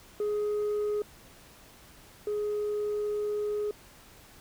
sine tone pair in turn, 418 / 418 Hz, G#4 / G#4, +11 / +11 cents, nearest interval unison, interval 0 cents, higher neither, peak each -24 / -26 dBFS, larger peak first, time 0.2-1.02 / 2.27-3.71 s, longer second, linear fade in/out 2 ms, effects tanh soft clip ceiling -26 dBFS + pink hiss -54 dBFS RMS until 4.4 s

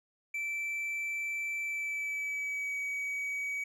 triangle tone with pitch glide, 2329 to 2268 Hz, D7 to C#7, -15 to +39 cents, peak -31 dBFS, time 0.34-3.64 s, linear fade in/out 5 ms, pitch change -46 cents, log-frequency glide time 1.62-2.77 s, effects none

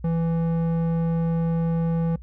square tone with low-pass filter, 165.9 Hz, E3, 11 cents sharp, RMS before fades -23 dBFS, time 0.04-2.16 s, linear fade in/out 5 ms, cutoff 760 Hz, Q 0.56, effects noise-tail reverb RT60 0.1 s tail -23 dB re dry + added 60 Hz sine -38 dBFS peak until 2.22 s

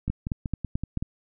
two click trains, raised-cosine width 5 ms, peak -14 / -17 dBFS, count 5 / 6, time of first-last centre 0.1-0.973 / 0.08-1.025 s, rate 4.58 / 5.29 Hz, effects none

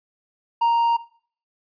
triangle tone, 932.3 Hz, A#5, in tune, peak -14 dBFS, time 0.61-0.97 s, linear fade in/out 10 ms, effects noise-tail reverb RT60 0.5 s tail -18 dB re dry + resampled to 11025 Hz

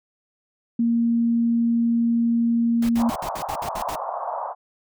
sine tone, 233.1 Hz, A#3, in tune, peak -17 dBFS, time 0.79-3.1 s, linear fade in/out 5 ms
pink noise bursts, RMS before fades -34 dBFS, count 9, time 2.82-3.956 s, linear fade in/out 5 ms, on 72 ms, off 61 ms
pink band-pass noise, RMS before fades -29 dBFS, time 2.96-4.55 s, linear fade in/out 50 ms, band 620 to 1100 Hz, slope 48 dB/octave
effects none

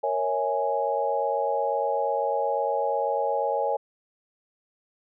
sine chord, A# half-diminished seventh, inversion none, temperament equal with one note detuned, 466.2 / 554.4 / 652.1 / 830.6 Hz, A#4 / C#5 / E5 / G#5, 0 / 0 / -19 / 0 cents, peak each -30 / -27 / -31 / -27 dBFS, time 0.03-3.77 s, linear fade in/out 10 ms, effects none

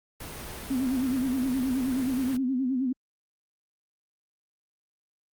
pink noise, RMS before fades -39 dBFS, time 0.2-2.37 s, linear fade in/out 5 ms
sine tone with vibrato, 258.8 Hz, C4, 19 cents flat, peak -24 dBFS, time 0.7-2.93 s, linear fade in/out 10 ms, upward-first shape sine, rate 9.5 Hz, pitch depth 91 cents each way
effects Opus 32 kbps

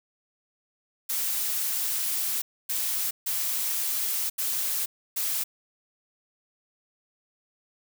blue noise bursts at uneven times, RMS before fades -28 dBFS, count 5, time 1.09-2.42 / 2.69-3.11 / 3.26-4.3 / 4.38-4.86 / 5.16-5.44 s, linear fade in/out 10 ms, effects none

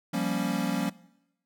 square chord, G half-diminished seventh, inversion third, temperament equal, 174.61 / 196 / 233.1 / 277.2 Hz, F3 / G3 / Bb3 / Db4, 0 / 0 / 0 / 0 cents, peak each -33 dBFS, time 0.13-0.9 s, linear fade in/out 10 ms, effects noise-tail reverb RT60 0.9 s tail -21 dB re dry

